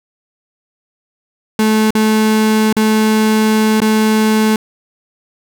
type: tone with dropouts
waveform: 35% pulse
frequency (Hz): 217.1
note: A3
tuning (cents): -23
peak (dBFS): -8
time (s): 1.59-4.56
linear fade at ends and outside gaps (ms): 2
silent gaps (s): 1.906-1.951 / 2.727-2.766 / 3.803-3.817
effects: none